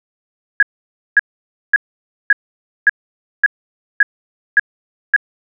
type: tone bursts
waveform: sine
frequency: 1661.2 Hz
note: G#6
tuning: in tune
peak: -5 dBFS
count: 9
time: 0.6-5.163 s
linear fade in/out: 2 ms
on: 27 ms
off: 540 ms
effects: none